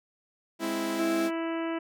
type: chord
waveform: sawtooth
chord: Ab augmented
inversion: none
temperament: equal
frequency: 207.7 / 261.6 / 329.6 Hz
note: Ab3 / C4 / E4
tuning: 0 / 0 / 0 cents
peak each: -32 / -32 / -26 dBFS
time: 0.59-1.31 s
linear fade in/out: 50 ms
type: harmonic tone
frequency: 329.6 Hz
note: E4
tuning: in tune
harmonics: 1 / 2 / 3 / 4 / 5 / 6 / 7 / 8 / 9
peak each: -30 / -36 / -40 / -42 / -44 / -46 / -47 / -48 / -49 dBFS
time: 0.99-1.79 s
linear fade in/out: 10 ms
effects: none